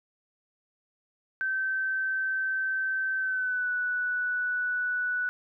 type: tone with pitch glide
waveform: sine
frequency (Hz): 1545 to 1480.4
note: G6 to F#6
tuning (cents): -26 to 0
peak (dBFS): -26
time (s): 1.41-5.29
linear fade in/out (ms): 0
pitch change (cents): -74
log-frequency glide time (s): 3.17-3.7
effects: none